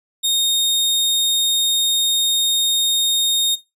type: tone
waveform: sawtooth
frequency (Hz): 3700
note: A#7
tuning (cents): -14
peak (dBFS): -12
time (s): 0.23-3.56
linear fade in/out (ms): 20
effects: noise-tail reverb RT60 0.2 s tail -17 dB re dry + resampled to 32000 Hz